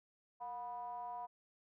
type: ring-modulated tone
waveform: triangle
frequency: 130.3 Hz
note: C3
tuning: 7 cents flat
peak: -37 dBFS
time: 0.4-1.27 s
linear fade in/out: 20 ms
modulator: 849 Hz
effects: none